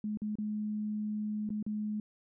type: tone with dropouts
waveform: sine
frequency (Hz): 211.7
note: G#3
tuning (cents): +33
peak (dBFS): -32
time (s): 0.04-2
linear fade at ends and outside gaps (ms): 2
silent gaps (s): 0.173-0.218 / 0.355-0.385 / 1.492-1.503 / 1.627-1.664
effects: none